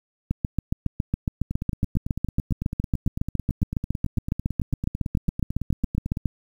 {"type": "two click trains", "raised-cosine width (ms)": 5, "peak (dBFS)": [-10, -15], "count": [44, 43], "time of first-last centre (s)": [[0.31, 6.257], [1.51, 6.171]], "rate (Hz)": [7.23, 9.01], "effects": ["8-bit"]}